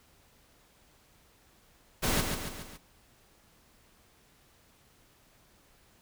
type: noise with echo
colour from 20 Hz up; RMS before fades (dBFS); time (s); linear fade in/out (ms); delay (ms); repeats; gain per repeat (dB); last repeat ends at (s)
pink; -28; 2.02-2.22; 20; 140; 4; -5; 2.78
effects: pink hiss -63 dBFS RMS until 6.01 s